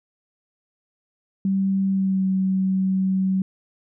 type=tone with pitch glide; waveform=sine; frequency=193.5 to 189.63 Hz; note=G3 to F#3; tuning=-22 to +43 cents; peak=-18 dBFS; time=1.45-3.42 s; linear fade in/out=2 ms; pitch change=-35 cents; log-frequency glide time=1.87-2.26 s; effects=none